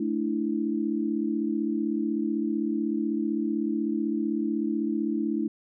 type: chord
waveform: sine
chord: A suspended fourth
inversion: none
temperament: equal with one note detuned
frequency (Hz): 219 / 293.7 / 329.6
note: A3 / D4 / E4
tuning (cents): -8 / 0 / 0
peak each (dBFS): -29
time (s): 0-5.48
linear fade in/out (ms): 5
effects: none